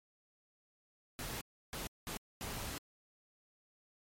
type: noise bursts at uneven times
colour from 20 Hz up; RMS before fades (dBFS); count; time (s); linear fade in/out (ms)
pink; -42; 4; 1.19-1.41 / 1.73-1.87 / 2.07-2.17 / 2.41-2.78; 0
effects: MP3 64 kbps